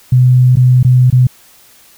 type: tone with dropouts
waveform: sine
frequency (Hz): 126.3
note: B2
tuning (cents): +39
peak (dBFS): -4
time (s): 0.12-1.27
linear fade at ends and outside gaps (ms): 5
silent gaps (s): 0.557-0.569 / 0.83-0.847 / 1.102-1.125
effects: white hiss -44 dBFS RMS until 1.97 s